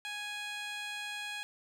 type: tone with band-pass filter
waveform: 15% pulse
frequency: 830.6 Hz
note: G#5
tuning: in tune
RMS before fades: -40 dBFS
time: 0.05-1.43 s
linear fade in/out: 0 ms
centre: 3400 Hz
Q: 0.65
effects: none